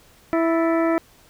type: harmonic tone with a mistuned harmonic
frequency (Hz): 329.6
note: E4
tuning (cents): 0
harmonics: 1 / 2 / 3 / 4 / 5 / 6 / 7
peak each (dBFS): -19 / -22 / -31 / -28 / -35 / -35 / -38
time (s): 0.33-0.98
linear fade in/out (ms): 0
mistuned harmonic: 5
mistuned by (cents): +110
effects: pink hiss -53 dBFS RMS until 1.29 s